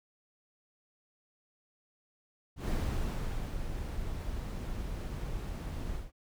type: noise with ADSR envelope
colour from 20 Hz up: brown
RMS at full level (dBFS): -30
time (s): 2.56-6.12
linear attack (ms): 120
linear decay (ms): 860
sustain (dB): -7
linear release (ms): 170
effects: none